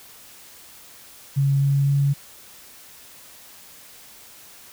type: tone with pitch steps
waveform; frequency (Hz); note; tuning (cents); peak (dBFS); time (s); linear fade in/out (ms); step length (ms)
sine; 138.59 / 139.55 / 140.52; C#3 / C#3 / C#3; 0 / +12 / +24; -16; 1.36-2.14; 20; 260
effects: white hiss -46 dBFS RMS until 4.72 s